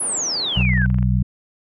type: band-pass noise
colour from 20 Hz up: white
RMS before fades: -36 dBFS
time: 0-0.64 s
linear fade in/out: 20 ms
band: 180 to 830 Hz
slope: 12 dB/octave
type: exponential sweep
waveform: sine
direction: down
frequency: 10830 to 1500 Hz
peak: -20 dBFS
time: 0-0.86 s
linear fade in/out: 5 ms
type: click train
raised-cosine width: 0.5 ms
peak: -23 dBFS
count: 16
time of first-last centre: 0.4-1.028 s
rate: 23.9 Hz
type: harmonic tone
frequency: 62.2 Hz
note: B1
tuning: 13 cents sharp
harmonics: 1 / 2 / 3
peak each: -19 / -18 / -21 dBFS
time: 0.56-1.23 s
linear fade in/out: 10 ms
effects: none